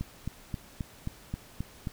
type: click train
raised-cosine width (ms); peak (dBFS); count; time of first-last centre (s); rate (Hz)
5; -20; 8; 0.01-1.872; 3.76
effects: pink hiss -53 dBFS RMS until 1.92 s